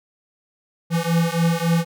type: beating tone pair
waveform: square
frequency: 165.8 / 169.4 Hz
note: E3 / E3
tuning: +10 / +48 cents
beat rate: 3.6 Hz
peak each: -21 dBFS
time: 0.9-1.85 s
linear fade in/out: 50 ms
effects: none